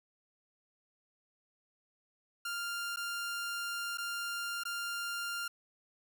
sawtooth tone with dropouts, 1396.9 Hz, F6, in tune, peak -32 dBFS, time 2.45-5.48 s, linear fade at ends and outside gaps 5 ms, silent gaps 2.961-2.97 / 3.974-3.982 / 4.636-4.652 s, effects none

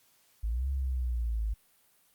sine linear two-way sweep, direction up then down, 51.91 to 68.7 to 51.91 Hz, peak -28 dBFS, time 0.43-1.54 s, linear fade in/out 10 ms, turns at 0.69 s, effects white hiss -66 dBFS RMS until 2.14 s + Opus 48 kbps

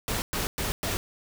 pink noise bursts, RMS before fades -29 dBFS, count 4, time 0.08-0.97 s, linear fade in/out 0 ms, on 140 ms, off 110 ms, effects none

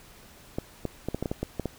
clicks, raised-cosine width 2 ms, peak -15 dBFS, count 10, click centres 0.585 / 0.853 / 1.086 / 1.146 / 1.226 / 1.258 / 1.315 / 1.43 / 1.597 / 1.657 s, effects pink hiss -52 dBFS RMS until 1.78 s

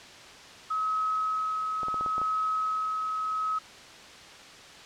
sine tone with tremolo, 1279 Hz, D#6, 47 cents sharp, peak -25 dBFS, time 0.7-3.59 s, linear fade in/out 10 ms, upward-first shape sine, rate 0.73 Hz, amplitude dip 30%
clicks, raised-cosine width 1 ms, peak -24 dBFS, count 7, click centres 1.832 / 1.884 / 1.943 / 2.01 / 2.062 / 2.181 / 2.216 s
effects white hiss -47 dBFS RMS until 4.85 s + low-pass 5000 Hz 12 dB/octave

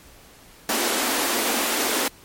pink high-pass noise, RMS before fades -23 dBFS, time 0.69-2.08 s, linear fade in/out 2 ms, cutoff 220 Hz, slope 96 dB/octave, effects pink hiss -49 dBFS RMS until 2.24 s + MP3 64 kbps

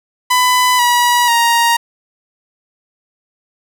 sawtooth tone with pitch steps, 1000 / 967.6 / 936.3 Hz, B5 / B5 / A#5, +21 / -36 / +7 cents, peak -6 dBFS, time 0.3-1.77 s, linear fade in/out 10 ms, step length 490 ms, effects none

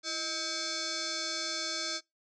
sine tone with frequency modulation, 333.2 Hz, E4, 19 cents sharp, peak -32 dBFS, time 0.03-2.01 s, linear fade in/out 50 ms, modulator 959 Hz, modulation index 6.2, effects noise-tail reverb RT60 0.2 s tail -25 dB re dry

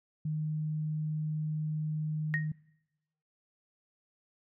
sine tone, 154.1 Hz, D#3, 16 cents flat, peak -30 dBFS, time 0.25-2.52 s, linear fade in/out 5 ms
sine tone with exponential decay, 1864.7 Hz, A#6, in tune, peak -25 dBFS, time 2.34-2.5 s, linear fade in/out 0 ms, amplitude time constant 33 ms
effects noise-tail reverb RT60 1.0 s tail -25 dB re dry

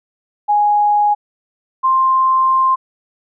sine tone pair in turn, 830 / 1049.7 Hz, G#5 / C6, -1 / +5 cents, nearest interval major third, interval 406 cents, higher second, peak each -10 dBFS, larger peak neither, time 0.48-1.15 / 1.83-2.76 s, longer second, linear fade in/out 20 ms, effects none

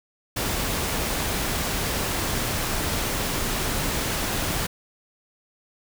pink noise, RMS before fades -26 dBFS, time 0.36-4.67 s, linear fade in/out 10 ms, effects none

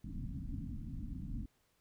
pink low-pass noise, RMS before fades -42 dBFS, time 0.04-1.46 s, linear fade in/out 5 ms, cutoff 290 Hz, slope 96 dB/octave, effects pink hiss -75 dBFS RMS until 1.8 s

